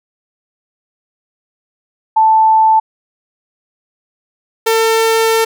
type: tone pair in turn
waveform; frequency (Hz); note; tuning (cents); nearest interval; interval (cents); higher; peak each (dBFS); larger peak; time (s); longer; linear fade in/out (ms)
sine / sawtooth; 880 / 449.5; A5 / A4; 0 / +37; octave; 1163; first; -6; neither; 2.16-2.8 / 4.66-5.45; second; 10
effects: none